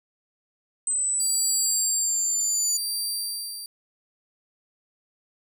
sine linear sweep, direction down, 8130 to 6950 Hz, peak -22 dBFS, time 0.87-2.77 s, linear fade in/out 2 ms
20% pulse tone with tremolo, 4699 Hz, D8, in tune, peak -20 dBFS, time 1.2-3.66 s, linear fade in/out 2 ms, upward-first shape sine, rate 0.7 Hz, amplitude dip 65%
effects none

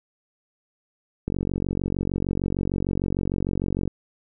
click train, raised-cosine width 3 ms, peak -12 dBFS, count 122, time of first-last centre 1.28-3.877 s, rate 46.6 Hz, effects none

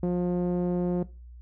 sawtooth tone with low-pass filter, 177.6 Hz, F3, 29 cents sharp, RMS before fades -26 dBFS, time 0.03-1.03 s, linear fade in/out 2 ms, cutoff 470 Hz, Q 1.2, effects noise-tail reverb RT60 0.3 s tail -19 dB re dry + added 60 Hz sine -43 dBFS peak until 1.41 s

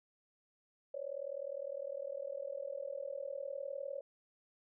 sine tone with amplitude modulation, 556 Hz, C#5, 5 cents sharp, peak -35 dBFS, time 0.94-4.01 s, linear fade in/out 5 ms, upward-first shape sine, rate 39.8 Hz, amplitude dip 95%, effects none

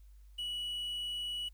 triangle tone with quantisation, 2936 Hz, F#7, 14 cents flat, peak -34 dBFS, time 0.38-1.49 s, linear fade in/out 10 ms, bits 10, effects added 50 Hz sine -53 dBFS peak until 1.53 s + white hiss -75 dBFS RMS until 1.53 s

